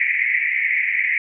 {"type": "band-pass noise", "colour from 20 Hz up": "white", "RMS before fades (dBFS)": -20, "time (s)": [0, 1.18], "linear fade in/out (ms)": 2, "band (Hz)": [1900, 2300], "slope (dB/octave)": 96, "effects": []}